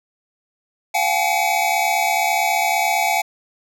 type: tone cluster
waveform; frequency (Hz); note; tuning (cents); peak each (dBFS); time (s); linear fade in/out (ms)
square; 697 / 766 / 848 / 2263; F5 / G5 / G#5 / C#7; -4 / -40 / +36 / +35; -23; 0.94-3.22; 10
effects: none